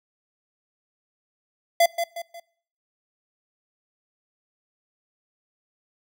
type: tone with echo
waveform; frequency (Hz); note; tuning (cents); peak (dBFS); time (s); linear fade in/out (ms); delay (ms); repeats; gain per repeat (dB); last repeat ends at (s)
square; 680; F5; -46; -15; 1.8-1.86; 5; 180; 3; -8; 2.4
effects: noise-tail reverb RT60 0.6 s tail -23 dB re dry